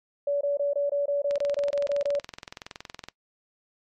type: tone bursts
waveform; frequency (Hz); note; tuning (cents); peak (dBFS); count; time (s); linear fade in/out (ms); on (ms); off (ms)
sine; 571; D5; -49; -22; 12; 0.27-2.192; 5; 140; 22
type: click train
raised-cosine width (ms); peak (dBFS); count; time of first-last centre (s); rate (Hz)
0.2; -20; 39; 1.31-3.086; 21.4
effects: noise-tail reverb RT60 0.1 s tail -21 dB re dry + MP3 64 kbps